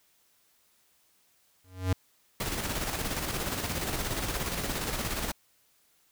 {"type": "tone with exponential growth", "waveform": "square", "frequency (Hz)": 92.6, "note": "F#2", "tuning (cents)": 2, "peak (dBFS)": -22, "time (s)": [1.64, 1.93], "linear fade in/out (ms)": 5, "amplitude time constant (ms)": 61}
{"type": "noise with tremolo", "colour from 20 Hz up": "pink", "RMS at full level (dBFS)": -31, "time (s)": [2.4, 5.32], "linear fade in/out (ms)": 5, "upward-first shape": "square", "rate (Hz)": 17, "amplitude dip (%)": 40}
{"effects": ["white hiss -67 dBFS RMS until 6.11 s"]}